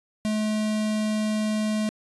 square tone with notch filter, 214.5 Hz, A3, 44 cents flat, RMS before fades -25 dBFS, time 0.25-1.89 s, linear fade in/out 0 ms, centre 1300 Hz, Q 1.9, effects resampled to 24000 Hz

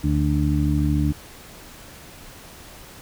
harmonic tone, 73.42 Hz, D2, in tune, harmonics 1 / 2 / 3 / 4, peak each -22 / -22 / -28 / -23 dBFS, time 0.03-1.13 s, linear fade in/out 20 ms, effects pink hiss -43 dBFS RMS until 3.01 s

